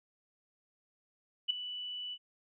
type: tone with ADSR envelope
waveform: sine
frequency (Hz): 2968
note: F#7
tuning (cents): +5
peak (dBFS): -24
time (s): 1.48-2.18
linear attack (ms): 22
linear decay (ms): 8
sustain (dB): -14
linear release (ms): 53
effects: none